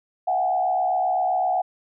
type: tone with frequency modulation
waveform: sine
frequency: 740 Hz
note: F#5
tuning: in tune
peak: -19 dBFS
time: 0.27-1.62 s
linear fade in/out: 10 ms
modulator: 67.7 Hz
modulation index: 0.85
effects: none